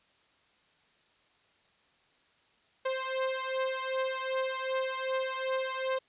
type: beating tone pair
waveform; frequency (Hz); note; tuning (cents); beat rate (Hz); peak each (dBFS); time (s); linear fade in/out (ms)
sawtooth; 523.3 / 525.9; C5 / C5; 0 / +9; 2.6; -29 / -30; 2.85-5.99; 10
effects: white hiss -67 dBFS RMS until 6.08 s + resampled to 8000 Hz